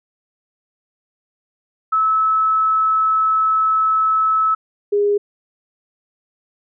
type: tone pair in turn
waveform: sine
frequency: 1300 / 409.5 Hz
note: E6 / G#4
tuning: -24 / -24 cents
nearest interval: octave + minor sixth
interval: 2000 cents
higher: first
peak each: -13 dBFS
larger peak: neither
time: 1.92-4.55 / 4.92-5.18 s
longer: first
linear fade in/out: 10 ms
effects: none